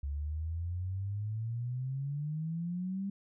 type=exponential sweep; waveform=sine; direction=up; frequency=69.3 to 200 Hz; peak=-33 dBFS; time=0.03-3.1 s; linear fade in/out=5 ms; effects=none